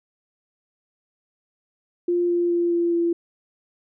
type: tone with pitch steps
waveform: sine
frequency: 349.8 / 347.4 / 345 / 342.6 / 340.2 Hz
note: F4 / F4 / F4 / F4 / F4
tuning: +3 / -9 / -21 / -33 / -45 cents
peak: -18 dBFS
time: 2.08-3.13 s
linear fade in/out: 5 ms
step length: 210 ms
effects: none